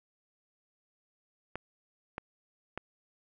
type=clicks; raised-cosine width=0.5 ms; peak=-21 dBFS; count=3; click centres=1.556 / 2.181 / 2.776 s; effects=none